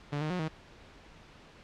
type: tone with pitch steps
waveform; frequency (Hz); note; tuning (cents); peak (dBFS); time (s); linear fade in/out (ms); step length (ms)
sawtooth; 145.3 / 153.8 / 181 / 157.8; D3 / D#3 / F#3 / D#3; -18 / -20 / -38 / +25; -27; 0.12-0.484; 10; 91
effects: pink hiss -54 dBFS RMS until 1.63 s + low-pass 4000 Hz 12 dB/octave

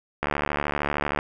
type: click train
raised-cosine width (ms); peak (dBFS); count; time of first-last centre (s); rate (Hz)
0.5; -9; 71; 0.23-1.189; 73
effects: none

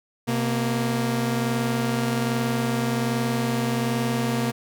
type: tone pair together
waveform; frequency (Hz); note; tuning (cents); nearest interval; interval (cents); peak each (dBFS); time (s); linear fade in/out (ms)
sawtooth; 127.17 / 233.1; C3 / A#3; -49 / 0; minor seventh; 1049; -22 / -20; 0.27-4.52; 20
effects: none

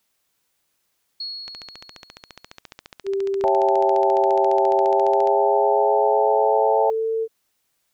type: tone with exponential decay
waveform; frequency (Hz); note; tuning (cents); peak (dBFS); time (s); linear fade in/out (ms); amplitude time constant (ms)
sine; 4330; C#8; -41; -26; 1.2-2.58; 5; 300
type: click train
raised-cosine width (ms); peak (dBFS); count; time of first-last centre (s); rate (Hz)
0.2; -20; 56; 1.48-5.273; 14.5
type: tone with pitch glide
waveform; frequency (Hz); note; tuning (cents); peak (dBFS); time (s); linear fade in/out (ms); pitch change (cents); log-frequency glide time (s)
sine; 392 to 447.7; G4 to A4; 0 to +30; -20; 3.04-7.28; 50; +230; 4.82-7.08
type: chord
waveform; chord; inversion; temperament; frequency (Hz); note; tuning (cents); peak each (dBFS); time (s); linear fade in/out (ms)
sine; A dominant seventh; first; just; 550 / 660 / 792 / 880; C#5 / E5 / G5 / A5; -14 / +2 / +18 / 0; -22; 3.44-6.9; 0
effects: white hiss -71 dBFS RMS until 7.93 s

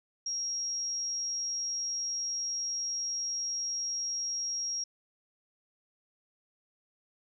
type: tone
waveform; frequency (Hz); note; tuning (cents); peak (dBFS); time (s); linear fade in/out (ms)
sine; 5610; F8; +7; -31; 0.26-4.84; 5
effects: none

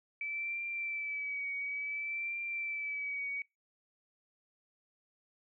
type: tone with vibrato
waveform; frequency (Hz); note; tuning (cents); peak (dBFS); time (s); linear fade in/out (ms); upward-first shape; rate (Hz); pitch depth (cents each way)
sine; 2308; D7; -31; -35; 0.21-3.42; 2; triangle; 0.57; 48
effects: noise-tail reverb RT60 0.2 s tail -23 dB re dry

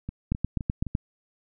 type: two click trains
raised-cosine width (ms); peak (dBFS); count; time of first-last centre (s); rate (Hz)
5; -12 / -20; 6 / 4; 0.32-0.951 / 0.09-0.867; 7.92 / 3.86
effects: none

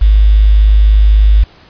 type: tone with quantisation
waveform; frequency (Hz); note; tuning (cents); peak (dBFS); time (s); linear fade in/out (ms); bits
sine; 51.91; G#1; 0; -3; 0.01-1.44; 10; 5
effects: pink hiss -42 dBFS RMS until 1.69 s + resampled to 11025 Hz

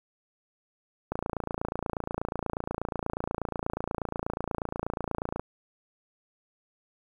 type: click train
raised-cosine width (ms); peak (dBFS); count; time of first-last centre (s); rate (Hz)
1; -16; 122; 1.12-5.396; 28.3
effects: 9-bit

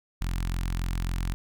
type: tone with notch filter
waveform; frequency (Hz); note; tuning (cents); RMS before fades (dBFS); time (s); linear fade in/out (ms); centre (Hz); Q
sawtooth; 43.65; F1; 0; -29; 0.21-1.34; 0; 490; 0.51
effects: none

